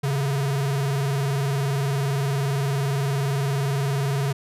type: tone with vibrato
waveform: square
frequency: 138.59 Hz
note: C#3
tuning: in tune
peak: -22 dBFS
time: 0.03-4.33 s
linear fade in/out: 10 ms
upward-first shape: square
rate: 20 Hz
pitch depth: 74 cents each way
effects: resampled to 32000 Hz